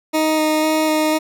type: tone with vibrato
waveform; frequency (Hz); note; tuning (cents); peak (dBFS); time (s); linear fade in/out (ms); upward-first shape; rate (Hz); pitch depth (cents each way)
20% pulse; 311.1; D#4; 0; -10; 0.13-1.19; 20; square; 2; 9
effects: none